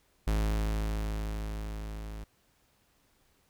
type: tone with level ramp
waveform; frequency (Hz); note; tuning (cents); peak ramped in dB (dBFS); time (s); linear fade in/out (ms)
45% pulse; 53.1; G#1; +39; -25 to -39; 0.27-2.24; 5
effects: pink hiss -69 dBFS RMS until 3.49 s